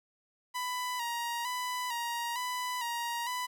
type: tone with vibrato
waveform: sawtooth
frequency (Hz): 969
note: B5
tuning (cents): -33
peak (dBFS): -29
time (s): 0.54-3.47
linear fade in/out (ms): 20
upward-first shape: square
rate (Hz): 1.1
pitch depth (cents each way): 48
effects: 11-bit